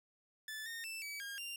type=tone with pitch steps; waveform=sawtooth; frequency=1747 / 1836 / 2653 / 2286 / 1619 / 2785 Hz; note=A6 / A#6 / E7 / D7 / G#6 / F7; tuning=-13 / -27 / +10 / -47 / -45 / -5 cents; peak=-39 dBFS; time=0.48-1.56 s; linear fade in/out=2 ms; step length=180 ms; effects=none